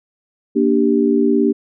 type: chord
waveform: sine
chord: G minor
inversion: first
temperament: just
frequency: 235.2 / 294 / 392 Hz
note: Bb3 / D4 / G4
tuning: +16 / +2 / 0 cents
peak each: -16 dBFS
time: 0.55-1.53 s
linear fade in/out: 20 ms
effects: none